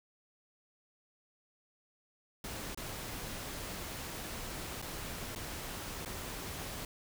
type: noise with dropouts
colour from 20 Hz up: pink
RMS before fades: -42 dBFS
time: 2.44-6.85 s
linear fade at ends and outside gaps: 2 ms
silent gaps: 2.747-2.774 / 4.817-4.824 / 5.351-5.359 / 6.05-6.058 s
effects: none